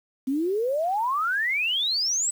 sine exponential sweep, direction up, 255.5 to 8090 Hz, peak -22 dBFS, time 0.27-2.31 s, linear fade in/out 10 ms, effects 8-bit

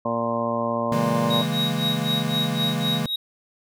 harmonic tone, 116.54 Hz, A#2, in tune, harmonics 1 / 2 / 3 / 4 / 5 / 6 / 7 / 8 / 9, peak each -35 / -28 / -37 / -33 / -26 / -34 / -37 / -34 / -28 dBFS, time 0.05-1.42 s, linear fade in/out 5 ms
square chord, A# half-diminished seventh, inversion first, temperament equal, 138.59 / 164.81 / 207.7 / 233.1 Hz, C#3 / E3 / G#3 / A#3, 0 / 0 / 0 / 0 cents, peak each -30 / -28 / -30 / -29 dBFS, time 0.92-3.06 s, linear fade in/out 2 ms
triangle tone with tremolo, 3800 Hz, A#7, 33 cents sharp, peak -20 dBFS, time 1.3-3.16 s, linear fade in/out 5 ms, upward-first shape sine, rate 3.9 Hz, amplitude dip 95%
effects none

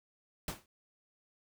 pink noise with exponential decay, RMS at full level -35 dBFS, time 0.48-0.66 s, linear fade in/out 2 ms, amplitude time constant 38 ms, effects none

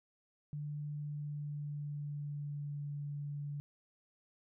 sine tone with pitch glide, 147.7 to 144.74 Hz, D3 to D3, +10 to -25 cents, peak -38 dBFS, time 0.53-3.6 s, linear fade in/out 0 ms, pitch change -35 cents, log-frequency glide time 0.9-2.88 s, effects none

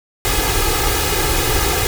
pink noise with comb filter, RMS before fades -17 dBFS, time 0.25-1.87 s, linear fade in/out 0 ms, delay 2.4 ms, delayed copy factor +0.95, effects none

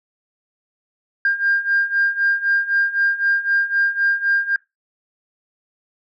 sine beating tone pair, 1600 / 1603.9 Hz, G6 / G6, +35 / +39 cents, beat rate 3.9 Hz, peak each -20 / -17 dBFS, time 1.25-4.56 s, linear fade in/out 2 ms, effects noise-tail reverb RT60 0.2 s tail -23 dB re dry + tanh soft clip ceiling -9 dBFS

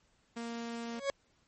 sawtooth tone, 233.1 Hz, A#3, in tune, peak -34 dBFS, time 0.36-1 s, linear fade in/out 10 ms
40% pulse tone with exponential growth, 554.4 Hz, C#5, in tune, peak -26 dBFS, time 0.9-1.1 s, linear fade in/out 0 ms, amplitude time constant 42 ms
effects pink hiss -71 dBFS RMS until 1.47 s + MP3 32 kbps

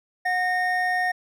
triangle tone pair together, 729.1 / 1842 Hz, F#5 / A#6, -26 / -21 cents, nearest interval octave + major third, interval 1605 cents, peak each -22 dBFS, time 0.25-1.12 s, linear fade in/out 10 ms, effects none

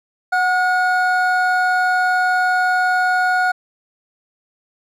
triangle tone pair together, 737 / 1444.5 Hz, F#5 / F#6, -7 / -42 cents, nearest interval octave, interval 1165 cents, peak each -15 dBFS, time 0.32-3.52 s, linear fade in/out 10 ms, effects none

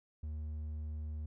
sine tone with hard clipping, 76.7 Hz, D#2, 24 cents flat, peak -39 dBFS, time 0.23-1.26 s, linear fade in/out 5 ms, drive 3 dB, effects none

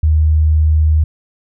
sine tone, 77.6 Hz, D#2, 4 cents flat, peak -8 dBFS, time 0.03-1.04 s, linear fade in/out 5 ms, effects none

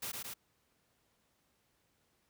white noise with echo, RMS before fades -40 dBFS, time 0.02-0.12 s, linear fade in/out 10 ms, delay 110 ms, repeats 2, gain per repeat -2 dB, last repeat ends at 0.34 s, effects pink hiss -75 dBFS RMS until 2.29 s + high-pass 60 Hz 12 dB/octave

